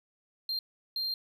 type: tone bursts at uneven times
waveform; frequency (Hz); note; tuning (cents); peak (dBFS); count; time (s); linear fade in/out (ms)
triangle; 4186; C8; 0; -29; 2; 0.49-0.59 / 0.96-1.14; 2
effects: none